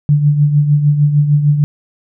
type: tone with tremolo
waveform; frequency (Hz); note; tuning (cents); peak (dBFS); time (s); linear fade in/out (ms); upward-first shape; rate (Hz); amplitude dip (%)
sine; 146.83; D3; 0; -5; 0.09-1.64; 0; triangle; 6.6; 65
effects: none